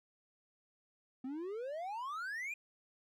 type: exponential sweep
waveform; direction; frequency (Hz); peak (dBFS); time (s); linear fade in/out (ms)
triangle; up; 249.9 to 2489; -37; 1.24-2.54; 5
effects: none

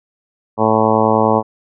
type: harmonic tone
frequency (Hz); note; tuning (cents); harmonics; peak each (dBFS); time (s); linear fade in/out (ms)
110; A2; 0; 1 / 2 / 3 / 4 / 5 / 6 / 7 / 8 / 9 / 10; -23 / -18 / -22 / -18 / -18 / -21 / -20 / -19 / -20 / -23; 0.57-1.43; 50
effects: none

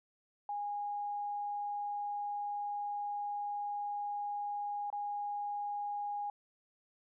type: tone with dropouts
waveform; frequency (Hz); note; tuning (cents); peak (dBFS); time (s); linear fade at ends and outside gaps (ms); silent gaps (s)
sine; 821; G#5; -20; -35; 0.49-6.3; 2; 4.902-4.927
effects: none

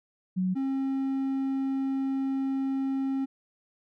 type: tone pair in turn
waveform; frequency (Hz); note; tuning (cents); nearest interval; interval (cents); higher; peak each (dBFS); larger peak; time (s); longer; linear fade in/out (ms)
sine / triangle; 185 / 269; F#3 / C4; 0 / +48; tritone; 648; second; -24; neither; 0.36-0.55 / 0.55-3.26; second; 20
effects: none

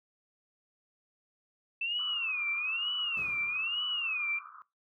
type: tone with vibrato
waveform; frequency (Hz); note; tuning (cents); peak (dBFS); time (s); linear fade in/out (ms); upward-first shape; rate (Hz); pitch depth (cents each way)
sine; 2637; E7; 0; -30; 1.81-4.39; 5; sine; 1.1; 200
type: band-pass noise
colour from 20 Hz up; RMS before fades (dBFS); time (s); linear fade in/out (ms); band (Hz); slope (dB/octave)
pink; -50; 1.99-4.62; 0; 1100 to 1400; 96
type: noise with exponential decay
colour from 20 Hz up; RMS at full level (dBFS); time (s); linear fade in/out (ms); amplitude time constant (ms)
brown; -41; 3.17-4.05; 2; 190
effects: noise-tail reverb RT60 0.2 s tail -18 dB re dry + high-pass 100 Hz 12 dB/octave

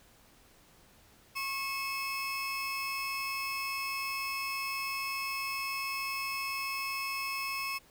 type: tone pair together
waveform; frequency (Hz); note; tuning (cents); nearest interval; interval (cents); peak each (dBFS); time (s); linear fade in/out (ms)
30% pulse; 1091.1 / 2595; C#6 / E7; -28 / -28; octave + minor third; 1500; -34 / -33; 1.35-7.79; 20
effects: pink hiss -61 dBFS RMS until 7.9 s

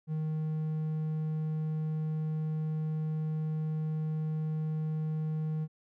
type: tone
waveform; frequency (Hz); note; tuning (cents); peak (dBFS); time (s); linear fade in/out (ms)
triangle; 156; D#3; +5; -28; 0.07-5.68; 50
effects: none

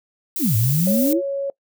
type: noise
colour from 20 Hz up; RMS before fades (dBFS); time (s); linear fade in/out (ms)
violet; -25; 0.36-1.13; 2
type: exponential two-way sweep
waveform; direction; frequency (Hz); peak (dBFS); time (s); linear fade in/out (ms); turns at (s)
sine; down then up; 372.2 to 103.83 to 372.2; -16; 0.39-1.22; 50; 0.56
type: tone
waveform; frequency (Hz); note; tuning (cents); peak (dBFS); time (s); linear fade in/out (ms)
sine; 554.4; C#5; 0; -21; 0.87-1.5; 2
effects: noise-tail reverb RT60 0.1 s tail -22 dB re dry

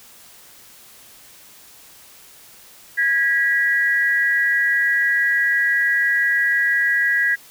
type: tone pair together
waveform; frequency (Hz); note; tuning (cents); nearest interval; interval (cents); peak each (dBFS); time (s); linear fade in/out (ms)
sine; 1646 / 1940; G#6 / B6; -16 / -31; minor third; 285; -18; 2.97-7.36; 20
effects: white hiss -46 dBFS RMS until 7.5 s

